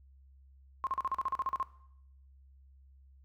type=tone bursts; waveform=sine; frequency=1066 Hz; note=C6; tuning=32 cents sharp; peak=-29 dBFS; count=12; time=0.84-1.628 s; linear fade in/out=0 ms; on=29 ms; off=40 ms; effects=noise-tail reverb RT60 0.7 s tail -17 dB re dry + added 67 Hz sine -56 dBFS peak until 3.24 s